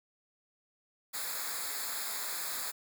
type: noise with comb filter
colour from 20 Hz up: white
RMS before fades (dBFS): -37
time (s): 1.13-2.72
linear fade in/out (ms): 20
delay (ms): 0.34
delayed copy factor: -0.9
effects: none